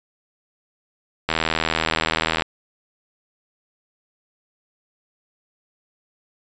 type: click train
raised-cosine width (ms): 0.3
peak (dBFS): -3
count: 92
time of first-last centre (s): 1.29-2.422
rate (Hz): 80.4
effects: resampled to 16000 Hz